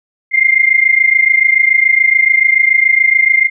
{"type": "tone pair together", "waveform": "sine", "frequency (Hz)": [2093, 2120], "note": ["C7", "C7"], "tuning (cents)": [0, 22], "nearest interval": "unison", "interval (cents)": 22, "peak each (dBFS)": -10, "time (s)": [0.31, 3.5], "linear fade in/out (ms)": 50, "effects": []}